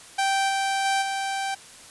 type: tone with level steps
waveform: sawtooth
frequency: 781 Hz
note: G5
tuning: 7 cents flat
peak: -17 / -19 / -17 / -22 dBFS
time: 0.18-1.55 s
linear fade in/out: 10 ms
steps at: 0.48 / 0.84 / 1.01 s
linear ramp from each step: 20 ms
effects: white hiss -46 dBFS RMS until 1.9 s + resampled to 24000 Hz